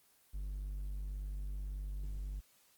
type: tone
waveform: triangle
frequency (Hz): 49.13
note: G1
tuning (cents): +5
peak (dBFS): -36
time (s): 0.33-2.41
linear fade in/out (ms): 20
effects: white hiss -68 dBFS RMS until 2.77 s + Opus 24 kbps